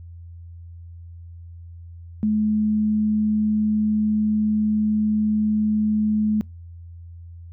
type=tone; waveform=sine; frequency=213.5 Hz; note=G#3; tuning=48 cents sharp; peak=-17 dBFS; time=2.23-6.41 s; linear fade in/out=0 ms; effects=noise-tail reverb RT60 0.2 s tail -25 dB re dry + added 85 Hz sine -37 dBFS peak until 7.52 s